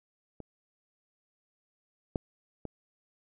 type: clicks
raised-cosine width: 2 ms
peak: -29 / -16 / -24 dBFS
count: 3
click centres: 0.403 / 2.158 / 2.653 s
effects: none

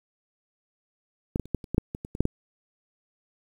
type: clicks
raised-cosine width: 3 ms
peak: -12 / -15 / -30 / -12 / -28 / -15 / -6 / -19 / -22 / -22 / -7 / -11 dBFS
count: 12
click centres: 1.359 / 1.397 / 1.456 / 1.547 / 1.642 / 1.746 / 1.781 / 1.949 / 2.049 / 2.151 / 2.206 / 2.254 s
effects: 8-bit

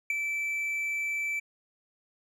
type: tone with ADSR envelope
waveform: triangle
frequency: 2322 Hz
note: D7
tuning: 20 cents flat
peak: -21 dBFS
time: 0.1-1.4 s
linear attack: 3 ms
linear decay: 12 ms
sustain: -6 dB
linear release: 11 ms
effects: none

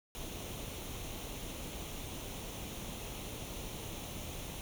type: noise with comb filter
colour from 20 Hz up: pink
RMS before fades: -43 dBFS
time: 0.15-4.61 s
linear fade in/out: 0 ms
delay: 0.31 ms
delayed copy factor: +0.55
effects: none

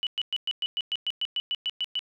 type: tone bursts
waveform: sine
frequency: 2960 Hz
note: F#7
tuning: in tune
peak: -25 dBFS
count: 14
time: 0.03-1.992 s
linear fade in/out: 0 ms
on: 38 ms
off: 110 ms
effects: none

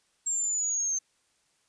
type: exponential sweep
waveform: sine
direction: down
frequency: 7490 to 6272 Hz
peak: -26 dBFS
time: 0.26-0.99 s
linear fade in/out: 10 ms
effects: white hiss -70 dBFS RMS until 1.68 s + resampled to 22050 Hz

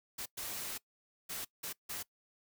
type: noise bursts at uneven times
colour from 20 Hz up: white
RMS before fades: -41 dBFS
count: 5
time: 0.18-0.26 / 0.37-0.78 / 1.29-1.45 / 1.63-1.73 / 1.89-2.03 s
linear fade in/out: 10 ms
effects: noise-tail reverb RT60 0.1 s tail -21 dB re dry

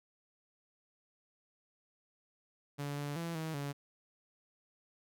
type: tone with pitch steps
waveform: sawtooth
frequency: 143.5 / 144.6 / 167.8 / 159.6 / 142.1 Hz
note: D3 / D3 / E3 / D#3 / C#3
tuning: -40 / -27 / +31 / +44 / +43 cents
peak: -33 dBFS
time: 2.78-3.73 s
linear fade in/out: 20 ms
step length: 190 ms
effects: none

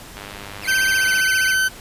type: click train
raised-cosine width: 0.3 ms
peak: -18 dBFS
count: 105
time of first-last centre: 0.17-1.2 s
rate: 101 Hz
type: tone with vibrato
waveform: 30% pulse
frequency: 2349 Hz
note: D7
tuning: in tune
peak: -24 dBFS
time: 0.61-1.56 s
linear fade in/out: 50 ms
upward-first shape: triangle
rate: 15 Hz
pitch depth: 290 cents each way
type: tone with pitch glide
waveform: 40% pulse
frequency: 1550 to 1530.4 Hz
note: G6 to G6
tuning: -20 to -42 cents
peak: -15 dBFS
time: 0.67-1.69 s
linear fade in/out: 20 ms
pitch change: -22 cents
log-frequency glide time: 0.95-1.07 s
effects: pink hiss -39 dBFS RMS until 1.8 s + resampled to 32000 Hz

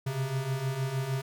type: beating tone pair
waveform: square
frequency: 128.6 / 135.1 Hz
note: C3 / C#3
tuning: -30 / -44 cents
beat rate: 6.5 Hz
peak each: -36 / -31 dBFS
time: 0.06-1.22 s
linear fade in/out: 10 ms
effects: none

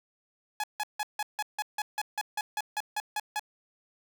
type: tone bursts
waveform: sawtooth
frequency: 843 Hz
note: G#5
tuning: 26 cents sharp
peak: -25 dBFS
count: 15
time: 0.6-3.395 s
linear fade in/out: 2 ms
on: 37 ms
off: 160 ms
effects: none

